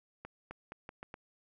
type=accelerating click train; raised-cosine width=0.5 ms; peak=-29 dBFS; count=6; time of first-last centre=0.25-1.141 s; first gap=260 ms; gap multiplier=0.81; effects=none